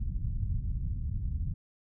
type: low-pass noise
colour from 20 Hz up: pink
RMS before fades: -32 dBFS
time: 0-1.54 s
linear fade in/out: 10 ms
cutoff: 140 Hz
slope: 24 dB/octave
effects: none